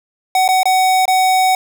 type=tone with dropouts; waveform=square; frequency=750 Hz; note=F#5; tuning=23 cents sharp; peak=-11 dBFS; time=0.35-1.55 s; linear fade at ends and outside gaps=2 ms; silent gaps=0.479-0.488 / 0.632-0.655 / 1.055-1.079 s; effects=none